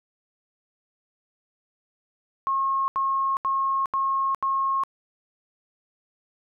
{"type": "tone bursts", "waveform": "sine", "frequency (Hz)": 1082, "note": "C#6", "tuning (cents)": -42, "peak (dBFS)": -21, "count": 5, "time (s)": [2.47, 4.836], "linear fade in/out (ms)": 0, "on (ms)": 410, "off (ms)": 79, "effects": []}